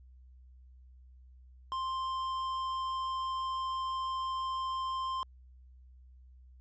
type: tone with tanh clipping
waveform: sine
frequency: 1049 Hz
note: C6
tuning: 4 cents sharp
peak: -34 dBFS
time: 1.72-5.23 s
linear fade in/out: 0 ms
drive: 10 dB
effects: added 63 Hz sine -53 dBFS peak until 6.6 s + resampled to 16000 Hz